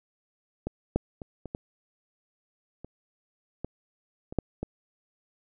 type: clicks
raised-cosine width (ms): 2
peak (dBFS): -17 / -10 / -25 / -24 / -19 / -27 / -19 / -25 / -11 / -18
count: 10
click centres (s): 0.67 / 0.96 / 1.218 / 1.457 / 1.549 / 2.846 / 3.646 / 4.325 / 4.387 / 4.63
effects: none